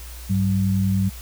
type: tone pair together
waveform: sine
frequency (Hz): 100.06 / 190.2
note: G2 / F#3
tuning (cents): +36 / +48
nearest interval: major seventh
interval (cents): 1112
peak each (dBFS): -20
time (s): 0.29-1.1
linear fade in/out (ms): 20
effects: added 60 Hz sine -35 dBFS peak until 1.21 s + white hiss -42 dBFS RMS until 1.21 s